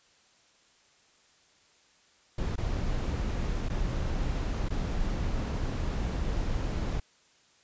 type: noise with dropouts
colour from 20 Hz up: brown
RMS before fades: -30 dBFS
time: 2.38-7 s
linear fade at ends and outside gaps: 5 ms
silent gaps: 2.558-2.579 / 3.687-3.698 / 4.687-4.704 s
effects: white hiss -63 dBFS RMS until 7.63 s + resampled to 16000 Hz